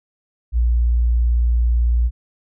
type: tone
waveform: sine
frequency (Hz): 59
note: A#1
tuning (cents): +22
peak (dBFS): -13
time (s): 0.52-2.11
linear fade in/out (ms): 50
effects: none